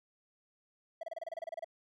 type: tone bursts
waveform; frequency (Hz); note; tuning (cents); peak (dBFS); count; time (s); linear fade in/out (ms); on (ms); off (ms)
triangle; 659.3; E5; 0; -35; 13; 1.01-1.645; 5; 23; 28
effects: none